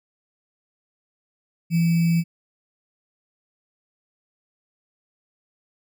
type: tone with sample-and-hold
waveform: sine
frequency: 167.7 Hz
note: E3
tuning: 30 cents sharp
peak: -16 dBFS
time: 1.7-2.24 s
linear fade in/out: 50 ms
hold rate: 2450 Hz
effects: none